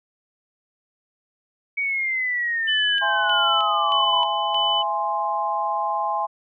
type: linear sweep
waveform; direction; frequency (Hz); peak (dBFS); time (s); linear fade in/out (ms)
sine; down; 2266 to 961; -21; 1.77-4.25; 10
type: tone with tremolo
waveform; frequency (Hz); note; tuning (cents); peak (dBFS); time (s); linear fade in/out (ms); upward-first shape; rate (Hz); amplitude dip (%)
sine; 3000; F#7; +23; -20; 2.67-4.83; 20; square; 1.6; 60
type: chord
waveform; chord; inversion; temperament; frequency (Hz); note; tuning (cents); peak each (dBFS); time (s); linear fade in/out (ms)
sine; E augmented; none; equal with one note detuned; 667.7 / 830.6 / 1046.5; E5 / G#5 / B#5; +22 / 0 / 0; -29 / -24 / -25; 3.01-6.27; 20
effects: none